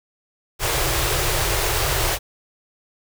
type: band-stop noise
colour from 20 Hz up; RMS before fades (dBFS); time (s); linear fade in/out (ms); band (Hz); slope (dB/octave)
pink; -21; 0.59-2.19; 50; 150 to 320; 96
effects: none